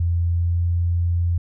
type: tone with pitch glide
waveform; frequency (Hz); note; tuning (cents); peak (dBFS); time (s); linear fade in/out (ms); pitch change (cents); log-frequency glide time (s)
sine; 85.5 to 86.24; F2 to F2; -36 to -21; -17; 0-1.38; 5; +15; 0.33-0.61
effects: none